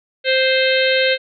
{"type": "harmonic tone with a mistuned harmonic", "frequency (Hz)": 523.3, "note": "C5", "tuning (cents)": 0, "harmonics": [1, 3, 4, 5, 6, 7, 8], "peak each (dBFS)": [-16, -21, -22, -23, -24, -24, -25], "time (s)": [0.24, 1.18], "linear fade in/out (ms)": 50, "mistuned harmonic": 7, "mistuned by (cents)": 21, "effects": []}